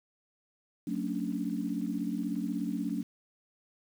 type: chord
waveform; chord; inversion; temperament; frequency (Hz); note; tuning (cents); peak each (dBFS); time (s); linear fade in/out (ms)
sine; D major seventh; first; equal with one note detuned; 185 / 225.7 / 277.2 / 293.7; F#3 / A3 / C#4 / D4; 0 / +44 / 0 / 0; -36 / -35 / -36 / -37; 0.87-3.03; 5
effects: 9-bit